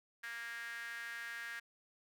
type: tone with high-pass filter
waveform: sawtooth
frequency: 233.1 Hz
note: A#3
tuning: in tune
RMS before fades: -45 dBFS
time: 0.23-1.6 s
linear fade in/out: 10 ms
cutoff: 1700 Hz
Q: 7.7
effects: none